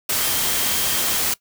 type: tone in noise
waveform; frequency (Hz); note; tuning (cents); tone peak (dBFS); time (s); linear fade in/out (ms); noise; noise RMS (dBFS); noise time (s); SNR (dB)
sine; 3193; G7; +31; -31; 0.2-1.18; 5; white; -21; 0.09-1.34; -13
effects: noise-tail reverb RT60 0.1 s tail -20 dB re dry